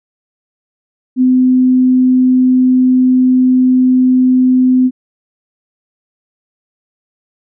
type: tone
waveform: sine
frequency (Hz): 255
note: C4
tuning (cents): -44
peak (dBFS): -6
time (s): 1.16-4.91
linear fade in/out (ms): 50
effects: none